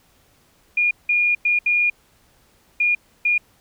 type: tone bursts at uneven times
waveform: sine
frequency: 2429 Hz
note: D#7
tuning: 42 cents flat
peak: -15 dBFS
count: 6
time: 0.77-0.91 / 1.09-1.35 / 1.45-1.59 / 1.66-1.9 / 2.8-2.95 / 3.25-3.38 s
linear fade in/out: 5 ms
effects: pink hiss -58 dBFS RMS until 3.6 s